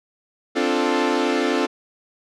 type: chord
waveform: sawtooth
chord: D minor seventh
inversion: third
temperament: equal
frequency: 261.6 / 293.7 / 349.2 / 440 Hz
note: C4 / D4 / F4 / A4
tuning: 0 / 0 / 0 / 0 cents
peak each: -20 dBFS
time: 0.55-1.67 s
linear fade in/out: 20 ms
effects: low-pass 5000 Hz 12 dB/octave